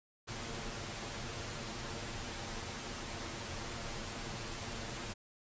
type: noise with comb filter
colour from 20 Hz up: pink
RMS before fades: -42 dBFS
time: 0.27-5.14 s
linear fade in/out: 20 ms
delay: 8.7 ms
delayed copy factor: +0.6
effects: resampled to 16000 Hz

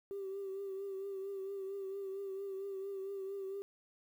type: tone with vibrato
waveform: sine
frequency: 390.6 Hz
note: G4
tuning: 6 cents flat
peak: -38 dBFS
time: 0.11-3.62 s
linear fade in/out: 0 ms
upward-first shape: triangle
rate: 4.4 Hz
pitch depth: 47 cents each way
effects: tanh soft clip ceiling -34 dBFS + 11-bit

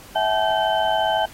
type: tone cluster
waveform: sine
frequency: 650 / 760 / 858 / 1548 / 3066 Hz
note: E5 / F#5 / A5 / G6 / G7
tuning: -24 / +46 / -44 / -22 / -39 cents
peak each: -22 / -24 / -22 / -29 / -28 dBFS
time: 0.15-1.26 s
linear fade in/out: 10 ms
effects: pink hiss -44 dBFS RMS until 1.33 s + AAC 48 kbps

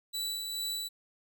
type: tone with tremolo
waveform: sawtooth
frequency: 3951 Hz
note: B7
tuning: in tune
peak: -29 dBFS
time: 0.13-0.89 s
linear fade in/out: 20 ms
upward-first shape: sine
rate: 2.3 Hz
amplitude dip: 35%
effects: none

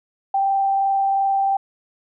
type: tone with frequency modulation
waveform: sine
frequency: 784 Hz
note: G5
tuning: in tune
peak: -16 dBFS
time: 0.34-1.57 s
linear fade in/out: 5 ms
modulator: 22.8 Hz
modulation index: 0.26
effects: none

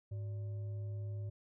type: tone with frequency modulation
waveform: sine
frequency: 103.83 Hz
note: G#2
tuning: in tune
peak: -38 dBFS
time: 0.11-1.3 s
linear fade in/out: 10 ms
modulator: 476 Hz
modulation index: 0.2
effects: none

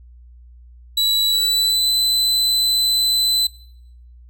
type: tone with pitch glide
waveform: 40% pulse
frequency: 3931 to 4023 Hz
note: B7 to B7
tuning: -9 to +31 cents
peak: -14 dBFS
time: 0.97-3.47 s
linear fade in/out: 5 ms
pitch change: +40 cents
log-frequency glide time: 1.3-1.92 s
effects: noise-tail reverb RT60 0.8 s tail -23 dB re dry + added 60 Hz sine -41 dBFS peak until 4.29 s

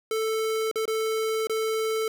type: tone with dropouts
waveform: square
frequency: 441.1 Hz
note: A4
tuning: 4 cents sharp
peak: -25 dBFS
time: 0.11-2.08 s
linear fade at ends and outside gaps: 2 ms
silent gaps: 0.714-0.757 / 0.855-0.878 / 1.471-1.496 s
effects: none

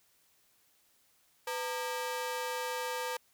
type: ring-modulated tone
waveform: sawtooth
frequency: 708 Hz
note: F5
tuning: 23 cents sharp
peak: -27 dBFS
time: 1.47-3.17 s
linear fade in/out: 5 ms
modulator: 207 Hz
effects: white hiss -69 dBFS RMS until 3.33 s

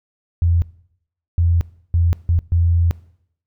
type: tone bursts at uneven times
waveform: sine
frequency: 85.2 Hz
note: F2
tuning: 42 cents flat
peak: -12 dBFS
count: 5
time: 0.42-0.62 / 1.38-1.61 / 1.94-2.13 / 2.29-2.39 / 2.52-2.91 s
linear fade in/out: 0 ms
effects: noise-tail reverb RT60 0.7 s tail -21 dB re dry

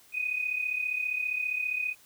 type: tone pair together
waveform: sine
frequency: 2489 / 2524 Hz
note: D#7 / D#7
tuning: 0 / +24 cents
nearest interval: unison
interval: 24 cents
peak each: -29 / -34 dBFS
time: 0.12-1.95 s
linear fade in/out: 50 ms
effects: white hiss -58 dBFS RMS until 2.05 s

